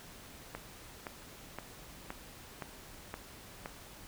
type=click train; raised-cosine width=0.5 ms; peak=-24 dBFS; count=7; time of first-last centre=0.55-3.659 s; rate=1.93 Hz; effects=pink hiss -52 dBFS RMS until 4.07 s